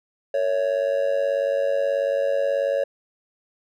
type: tone with amplitude modulation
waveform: triangle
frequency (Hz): 557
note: C#5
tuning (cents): +8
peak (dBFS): -14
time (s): 0.34-2.84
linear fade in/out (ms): 5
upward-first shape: sine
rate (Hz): 98.4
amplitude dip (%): 80
effects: none